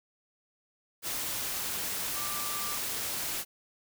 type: tone in noise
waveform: sine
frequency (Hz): 1180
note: D6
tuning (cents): +8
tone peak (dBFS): -39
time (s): 2.13-2.79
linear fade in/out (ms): 50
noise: white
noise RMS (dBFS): -34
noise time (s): 1.02-3.45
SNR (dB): -8
effects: none